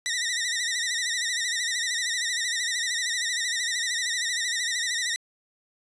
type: tone with vibrato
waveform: 15% pulse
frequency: 1907 Hz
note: A#6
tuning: 39 cents sharp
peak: -19 dBFS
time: 0.06-5.16 s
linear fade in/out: 0 ms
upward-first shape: sine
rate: 13 Hz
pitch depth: 88 cents each way
effects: resampled to 22050 Hz